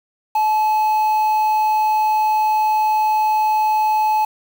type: tone with quantisation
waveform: triangle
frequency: 860 Hz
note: A5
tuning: 40 cents flat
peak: -12 dBFS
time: 0.35-4.25 s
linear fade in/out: 5 ms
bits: 6
effects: none